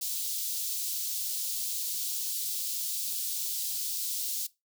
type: high-pass noise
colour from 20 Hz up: white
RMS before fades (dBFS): -33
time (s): 0.01-4.47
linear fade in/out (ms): 10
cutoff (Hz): 3700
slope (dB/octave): 24
effects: noise-tail reverb RT60 0.2 s tail -19 dB re dry